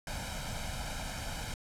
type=noise with comb filter; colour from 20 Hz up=pink; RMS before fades=-38 dBFS; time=0.07-1.54 s; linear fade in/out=2 ms; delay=1.3 ms; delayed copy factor=+0.75; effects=low-pass 10000 Hz 12 dB/octave